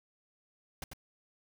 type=noise with echo; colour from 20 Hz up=pink; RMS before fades=-40 dBFS; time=0.82-0.84 s; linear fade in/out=2 ms; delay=94 ms; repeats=1; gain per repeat=-5 dB; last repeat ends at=0.934 s; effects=none